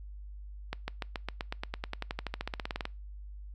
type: accelerating click train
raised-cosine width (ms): 0.3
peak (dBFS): -18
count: 25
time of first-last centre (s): 0.73-2.854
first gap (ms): 150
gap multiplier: 0.95
effects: noise-tail reverb RT60 0.3 s tail -25 dB re dry + added 50 Hz sine -42 dBFS peak until 3.54 s